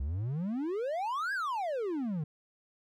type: exponential two-way sweep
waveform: triangle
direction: up then down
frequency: 63 to 1677 to 143.6 Hz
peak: -29 dBFS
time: 0-2.24 s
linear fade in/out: 5 ms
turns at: 1.33 s
effects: none